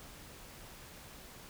silence, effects pink hiss -52 dBFS RMS until 1.49 s

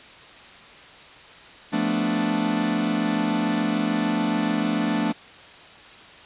45% pulse chord, B half-diminished seventh, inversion second, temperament equal, 174.61 / 220 / 246.9 / 293.7 Hz, F3 / A3 / B3 / D4, 0 / 0 / 0 / 0 cents, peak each -30 / -25 / -28 / -26 dBFS, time 1.72-5.13 s, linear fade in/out 20 ms, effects white hiss -45 dBFS RMS until 6.25 s + resampled to 8000 Hz

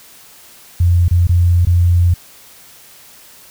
sine tone with dropouts, 87.31 Hz, F2, in tune, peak -8 dBFS, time 0.8-2.14 s, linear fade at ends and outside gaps 5 ms, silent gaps 1.083-1.11 / 1.271-1.292 / 1.651-1.669 s, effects white hiss -42 dBFS RMS until 3.5 s

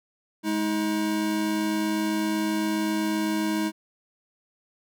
square tone pair together, 210.3 / 318 Hz, G#3 / D#4, +22 / +38 cents, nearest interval perfect fifth, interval 716 cents, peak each -29 / -26 dBFS, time 0.43-3.72 s, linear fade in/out 50 ms, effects none

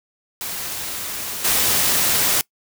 white noise with level steps, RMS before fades -28 / -18 dBFS, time 0.41-2.41 s, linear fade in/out 0 ms, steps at 1.44 s, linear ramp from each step 10 ms, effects noise-tail reverb RT60 0.1 s tail -23 dB re dry

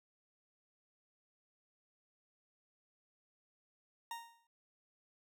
40% pulse tone with exponential decay, 929 Hz, A#5, 6 cents flat, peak -38 dBFS, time 4.11-4.47 s, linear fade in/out 2 ms, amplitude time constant 77 ms, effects none

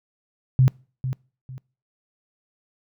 sine tone with echo, 130 Hz, C3, 11 cents flat, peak -12 dBFS, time 0.59-0.68 s, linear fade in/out 0 ms, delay 450 ms, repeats 2, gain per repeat -11 dB, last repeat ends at 1.58 s, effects noise-tail reverb RT60 0.4 s tail -26 dB re dry

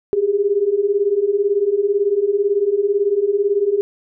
sine beating tone pair, 392 / 410 Hz, G4 / G#4, 0 / -22 cents, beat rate 18 Hz, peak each -19 / -16 dBFS, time 0.13-3.81 s, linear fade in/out 0 ms, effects none

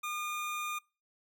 25% pulse tone, 1214 Hz, D#6, 43 cents flat, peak -31 dBFS, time 0.03-0.79 s, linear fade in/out 10 ms, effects noise-tail reverb RT60 0.3 s tail -23 dB re dry

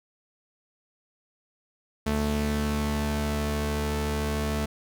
sawtooth tone pair together, 73.42 / 220 Hz, D2 / A3, 0 / 0 cents, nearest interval octave + perfect fifth, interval 1900 cents, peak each -24 / -24 dBFS, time 2.06-4.66 s, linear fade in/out 10 ms, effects none

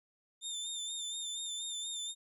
25% pulse tone with vibrato, 3600 Hz, A7, 39 cents sharp, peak -33 dBFS, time 0.41-2.15 s, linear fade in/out 50 ms, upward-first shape sine, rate 4.2 Hz, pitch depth 41 cents each way, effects none

